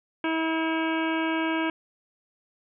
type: harmonic tone with a mistuned harmonic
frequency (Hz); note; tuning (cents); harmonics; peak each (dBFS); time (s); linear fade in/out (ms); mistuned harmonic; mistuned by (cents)
322.8; E4; -36; 1 / 2 / 3 / 4 / 5 / 7 / 8 / 9 / 10; -26 / -34 / -32 / -38 / -33 / -35 / -40 / -40 / -45; 0.24-1.7; 2; 9; -31
effects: none